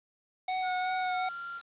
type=tone with vibrato; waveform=square; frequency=740 Hz; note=F#5; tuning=in tune; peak=-30 dBFS; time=0.48-1.29 s; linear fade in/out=5 ms; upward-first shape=sine; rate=2.7 Hz; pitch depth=15 cents each way
type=tone with pitch glide; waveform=sine; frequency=1446 to 1383.9 Hz; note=F#6 to F6; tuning=-40 to -16 cents; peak=-37 dBFS; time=0.62-1.62 s; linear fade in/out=50 ms; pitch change=-76 cents; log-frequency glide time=1.08-1.17 s
effects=resampled to 8000 Hz + 9-bit